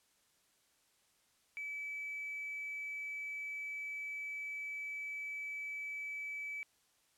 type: tone with hard clipping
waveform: sine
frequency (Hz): 2300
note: D7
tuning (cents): -37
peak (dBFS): -40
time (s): 1.57-6.63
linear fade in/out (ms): 0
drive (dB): 1
effects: white hiss -73 dBFS RMS until 7.17 s + low-pass 11000 Hz 12 dB/octave